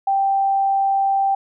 sine tone, 784 Hz, G5, in tune, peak -15 dBFS, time 0.07-1.35 s, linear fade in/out 5 ms, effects none

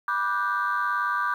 sine chord, G major seventh, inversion first, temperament just, 980 / 1176 / 1470 / 1568 Hz, B5 / D6 / F#6 / G6, -14 / +2 / -12 / 0 cents, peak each -30 / -25 / -31 / -28 dBFS, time 0.08-1.34 s, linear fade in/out 2 ms, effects tanh soft clip ceiling -16 dBFS + 9-bit

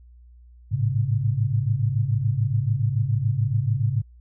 sine tone cluster, 105 / 112 / 135.9 Hz, G#2 / A2 / C#3, +19 / +31 / -34 cents, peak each -24 dBFS, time 0.71-4.02 s, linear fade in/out 20 ms, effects added 60 Hz sine -46 dBFS peak until 4.2 s

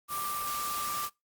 sine tone in noise, 1181 Hz, D6, 9 cents sharp, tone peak -33 dBFS, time 0.08-1.1 s, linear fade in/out 50 ms, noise white, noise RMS -37 dBFS, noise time 0.08-1.1 s, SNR +1 dB, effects noise-tail reverb RT60 0.2 s tail -22 dB re dry + Opus 32 kbps

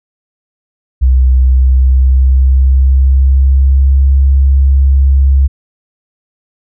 sine tone with pitch glide, 64.1 to 67.87 Hz, C2 to C#2, -35 to -36 cents, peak -4 dBFS, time 1.01-5.48 s, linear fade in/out 20 ms, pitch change +99 cents, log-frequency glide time 1.29-4.1 s, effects none

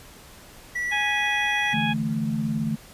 triangle tone, 1951 Hz, B6, 22 cents flat, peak -23 dBFS, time 0.75-1.74 s, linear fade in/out 10 ms
harmonic tone, 830.6 Hz, G#5, in tune, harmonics 1 / 2 / 3 / 4, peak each -28 / -30 / -28 / -31 dBFS, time 0.91-1.94 s, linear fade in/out 20 ms
sine chord, D suspended second, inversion none, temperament equal, 146.83 / 164.81 / 220 Hz, D3 / E3 / A3, 0 / 0 / 0 cents, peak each -29 / -30 / -25 dBFS, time 1.73-2.76 s, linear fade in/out 10 ms
effects pink hiss -47 dBFS RMS until 2.93 s + resampled to 32000 Hz

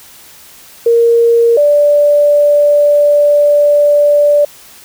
sine tone pair in turn, 466.2 / 584.5 Hz, A#4 / D5, 0 / -8 cents, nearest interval major third, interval 392 cents, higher second, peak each -5 dBFS, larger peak neither, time 0.86-1.57 / 1.57-4.45 s, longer second, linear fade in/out 5 ms, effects white hiss -38 dBFS RMS until 4.84 s

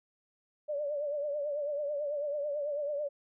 sine tone with vibrato, 583 Hz, D5, 13 cents flat, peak -31 dBFS, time 0.68-3.09 s, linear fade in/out 20 ms, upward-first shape triangle, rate 9.1 Hz, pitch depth 81 cents each way, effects none

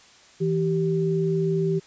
sine tone pair together, 163.2 / 388.2 Hz, E3 / G4, -17 / -17 cents, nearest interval octave + minor third, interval 1500 cents, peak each -23 / -23 dBFS, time 0.4-1.8 s, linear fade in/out 20 ms, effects white hiss -52 dBFS RMS until 1.86 s + resampled to 16000 Hz

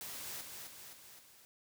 white noise with echo, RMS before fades -45 dBFS, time 0.01-0.41 s, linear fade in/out 0 ms, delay 260 ms, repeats 4, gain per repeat -4 dB, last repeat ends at 1.45 s, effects none

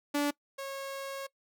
sawtooth tone pair in turn, 289.5 / 546.5 Hz, D4 / C#5, -25 / -25 cents, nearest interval major seventh, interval 1100 cents, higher second, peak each -23 / -33 dBFS, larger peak first, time 0.14-0.31 / 0.58-1.27 s, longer second, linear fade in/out 10 ms, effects noise-tail reverb RT60 0.1 s tail -21 dB re dry

